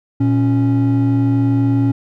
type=tone pair together; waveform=triangle; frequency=116.54 / 277.2 Hz; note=A#2 / C#4; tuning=0 / 0 cents; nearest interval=octave + minor third; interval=1500 cents; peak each=-12 dBFS; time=0.2-1.92 s; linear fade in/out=10 ms; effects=tanh soft clip ceiling -4 dBFS